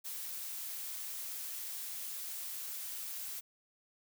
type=noise; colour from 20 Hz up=blue; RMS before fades=-42 dBFS; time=0.04-3.41 s; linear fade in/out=20 ms; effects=none